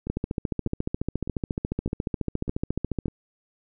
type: two click trains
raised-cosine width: 3 ms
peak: -13 / -20 dBFS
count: 43 / 6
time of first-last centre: 0.1-3.058 / 0.07-3.082 s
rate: 14.2 / 1.66 Hz
effects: none